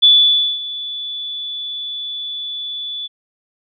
sine tone with ADSR envelope, 3459 Hz, A7, 30 cents flat, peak -5 dBFS, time 0.02-3.08 s, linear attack 17 ms, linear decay 550 ms, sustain -18 dB, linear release 24 ms, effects none

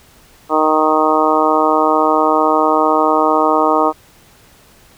harmonic tone, 155.56 Hz, D#3, in tune, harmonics 2 / 3 / 4 / 5 / 6 / 7 / 8, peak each -18 / -18 / -18 / -18 / -18 / -18 / -18 dBFS, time 0.49-3.93 s, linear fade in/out 50 ms, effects pink hiss -47 dBFS RMS until 4.97 s

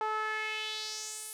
sawtooth tone with band-pass filter sweep, 432.4 Hz, A4, 30 cents flat, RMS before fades -36 dBFS, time 0.01-1.33 s, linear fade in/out 0 ms, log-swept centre 980 to 11000 Hz, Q 2.8, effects none

